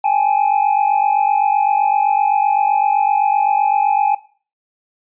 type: tone pair together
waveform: triangle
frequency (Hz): 803.2 / 851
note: G5 / G#5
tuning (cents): +42 / +42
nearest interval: minor second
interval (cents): 100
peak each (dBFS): -14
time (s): 0.04-4.15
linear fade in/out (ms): 5
effects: noise-tail reverb RT60 0.4 s tail -17 dB re dry + resampled to 8000 Hz